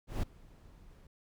brown noise with ADSR envelope, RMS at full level -32 dBFS, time 0.07-1.07 s, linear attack 160 ms, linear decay 6 ms, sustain -24 dB, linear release 4 ms, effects none

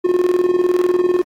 triangle tone with tremolo, 359 Hz, F4, 48 cents sharp, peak -8 dBFS, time 0.04-1.22 s, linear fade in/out 10 ms, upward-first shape square, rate 20 Hz, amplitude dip 65%, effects high-pass 200 Hz 12 dB/octave + AAC 48 kbps

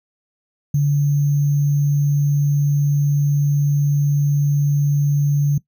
sine tone with sample-and-hold, 144 Hz, D3, 34 cents flat, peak -13 dBFS, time 0.74-5.58 s, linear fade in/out 5 ms, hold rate 6300 Hz, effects noise-tail reverb RT60 0.1 s tail -19 dB re dry

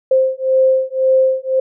sine beating tone pair, 523.3 / 525.2 Hz, C5 / C5, 0 / +6 cents, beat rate 1.9 Hz, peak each -14 dBFS, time 0.11-1.6 s, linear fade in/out 5 ms, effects none

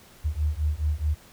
sine beating tone pair, 73.42 / 78.12 Hz, D2 / D#2, 0 / +8 cents, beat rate 4.7 Hz, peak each -26 dBFS, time 0.24-1.15 s, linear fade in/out 20 ms, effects pink hiss -52 dBFS RMS until 1.32 s

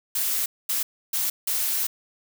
blue noise bursts at uneven times, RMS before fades -25 dBFS, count 4, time 0.15-0.46 / 0.69-0.83 / 1.13-1.3 / 1.47-1.87 s, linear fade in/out 5 ms, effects none

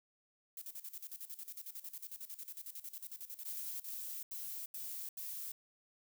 violet noise with tremolo, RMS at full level -46 dBFS, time 0.57-3.94 s, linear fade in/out 2 ms, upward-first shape square, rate 11 Hz, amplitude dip 80%
violet noise bursts, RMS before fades -44 dBFS, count 5, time 3.45-5.52 s, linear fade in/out 5 ms, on 350 ms, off 80 ms
effects none

